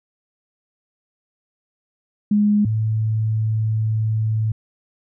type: tone pair in turn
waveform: sine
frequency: 207.7 / 109.71 Hz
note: G#3 / A2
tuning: 0 / -5 cents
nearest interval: major seventh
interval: 1105 cents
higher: first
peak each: -13 / -17 dBFS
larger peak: first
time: 2.31-2.65 / 2.65-4.52 s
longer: second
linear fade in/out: 5 ms
effects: none